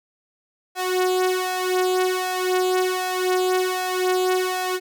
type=tone with flanger; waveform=sawtooth; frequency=368.5 Hz; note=F#4; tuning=7 cents flat; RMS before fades=-22 dBFS; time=0.75-4.8 s; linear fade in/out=50 ms; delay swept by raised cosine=1.5 to 3 ms; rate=1.3 Hz; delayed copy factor=+0.75; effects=none